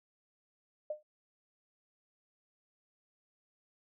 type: tone with exponential decay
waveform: sine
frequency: 606 Hz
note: D#5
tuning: 46 cents flat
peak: -31 dBFS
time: 0.9-1.03 s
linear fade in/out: 5 ms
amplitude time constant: 27 ms
effects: none